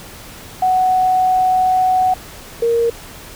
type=tone pair in turn; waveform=sine; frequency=743 / 465.8 Hz; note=F#5 / A#4; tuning=+7 / -1 cents; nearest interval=minor sixth; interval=808 cents; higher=first; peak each=-11 / -12 dBFS; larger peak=first; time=0.62-2.14 / 2.62-2.9 s; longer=first; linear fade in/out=5 ms; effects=pink hiss -36 dBFS RMS until 3.35 s